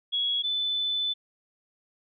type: tone pair in turn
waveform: sine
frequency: 3341 / 3507 Hz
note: G#7 / A7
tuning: +10 / -6 cents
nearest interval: minor second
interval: 84 cents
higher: second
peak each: -24 / -25 dBFS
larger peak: first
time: 0.12-0.43 / 0.43-1.14 s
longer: second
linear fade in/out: 20 ms
effects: none